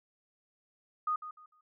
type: tone with echo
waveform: sine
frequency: 1238 Hz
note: D#6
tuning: 9 cents flat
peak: -28 dBFS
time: 1.07-1.16 s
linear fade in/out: 5 ms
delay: 150 ms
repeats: 3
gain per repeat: -12 dB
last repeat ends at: 1.61 s
effects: none